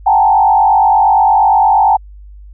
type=tone with frequency modulation; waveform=sine; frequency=830.6 Hz; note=G#5; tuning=in tune; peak=-6 dBFS; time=0.06-1.97 s; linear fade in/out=10 ms; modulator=48.6 Hz; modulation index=1.6; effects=added 50 Hz sine -32 dBFS peak until 2.53 s

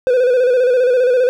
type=tone with vibrato; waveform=triangle; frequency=501 Hz; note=B4; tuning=25 cents sharp; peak=-8 dBFS; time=0.07-1.29 s; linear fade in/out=0 ms; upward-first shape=square; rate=15 Hz; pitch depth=49 cents each way; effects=none

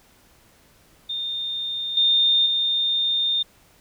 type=tone with level steps; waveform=sine; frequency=3633 Hz; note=A#7; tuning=45 cents flat; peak=-25 / -15 / -19 dBFS; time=1.09-3.43 s; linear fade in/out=10 ms; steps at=1.97 / 2.46 s; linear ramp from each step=2 ms; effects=pink hiss -56 dBFS RMS until 3.8 s

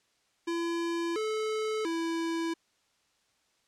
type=tone with pitch steps; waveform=square; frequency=337.5 / 434 / 331 Hz; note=E4 / A4 / E4; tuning=+41 / -24 / +7 cents; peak=-30 dBFS; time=0.47-2.54 s; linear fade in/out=10 ms; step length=690 ms; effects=white hiss -71 dBFS RMS until 3.67 s + low-pass 7000 Hz 12 dB/octave

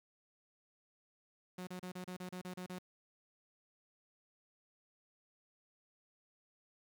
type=tone bursts; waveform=sawtooth; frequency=182.1 Hz; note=F#3; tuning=27 cents flat; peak=-39 dBFS; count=10; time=1.58-2.787 s; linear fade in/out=5 ms; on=91 ms; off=33 ms; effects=11-bit

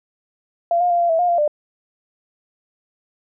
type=tone with pitch steps; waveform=sine; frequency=685 / 711 / 694 / 689 / 653 / 710 / 691 / 596 Hz; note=F5 / F5 / F5 / F5 / E5 / F5 / F5 / D5; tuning=-34 / +31 / -11 / -24 / -17 / +28 / -19 / +25 cents; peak=-14 dBFS; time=0.71-1.478 s; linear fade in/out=2 ms; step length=96 ms; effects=none

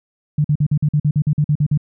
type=tone bursts; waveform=sine; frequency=148.7 Hz; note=D3; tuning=22 cents sharp; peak=-12 dBFS; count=13; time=0.38-1.776 s; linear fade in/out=5 ms; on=64 ms; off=47 ms; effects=none

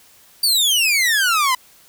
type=exponential sweep; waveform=sawtooth; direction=down; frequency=4699 to 987.8 Hz; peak=-11 dBFS; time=0.43-1.55 s; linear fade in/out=5 ms; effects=white hiss -50 dBFS RMS until 1.88 s

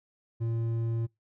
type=tone with hard clipping; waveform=sine; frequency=114.8 Hz; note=A#2; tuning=26 cents flat; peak=-29 dBFS; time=0.4-1.07 s; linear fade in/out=20 ms; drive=6 dB; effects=noise-tail reverb RT60 0.2 s tail -25 dB re dry

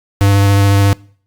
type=tone with vibrato; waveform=square; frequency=99.7 Hz; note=G2; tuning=30 cents sharp; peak=-8 dBFS; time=0.21-0.93 s; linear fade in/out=0 ms; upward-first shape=sine; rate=14 Hz; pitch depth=11 cents each way; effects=noise-tail reverb RT60 0.5 s tail -24 dB re dry + Opus 48 kbps

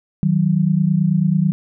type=tone pair together; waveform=sine; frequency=157.69 / 186.9 Hz; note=D#3 / F#3; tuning=+24 / +18 cents; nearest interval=minor third; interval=294 cents; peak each=-16 dBFS; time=0.23-1.52 s; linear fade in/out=0 ms; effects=none

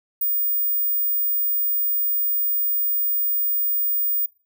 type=tone; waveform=sine; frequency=15000 Hz; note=A#9; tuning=10 cents sharp; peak=-19 dBFS; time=0.21-4.26 s; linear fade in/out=5 ms; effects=noise-tail reverb RT60 0.3 s tail -21 dB re dry

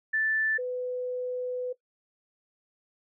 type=tone pair in turn; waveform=sine; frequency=1760 / 499.9 Hz; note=A6 / B4; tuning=0 / +21 cents; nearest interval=octave + minor seventh; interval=2179 cents; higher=first; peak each=-24 / -29 dBFS; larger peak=first; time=0.13-0.58 / 0.58-1.73 s; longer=second; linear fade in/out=10 ms; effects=noise-tail reverb RT60 0.1 s tail -18 dB re dry

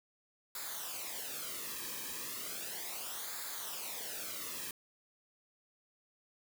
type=noise with flanger; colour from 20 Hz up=white; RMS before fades=-42 dBFS; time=0.55-4.71 s; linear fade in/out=2 ms; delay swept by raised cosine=0.34 to 1.44 ms; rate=0.35 Hz; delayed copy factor=-0.7; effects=none

